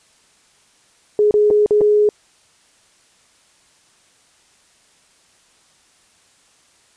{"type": "tone with dropouts", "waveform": "sine", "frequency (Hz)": 418.8, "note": "G#4", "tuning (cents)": 15, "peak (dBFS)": -10, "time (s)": [1.19, 2.09], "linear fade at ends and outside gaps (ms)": 1, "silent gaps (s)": [[1.31, 1.34], [1.503, 1.509], [1.661, 1.708], [1.809, 1.814]], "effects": ["white hiss -55 dBFS RMS until 6.96 s", "resampled to 22050 Hz"]}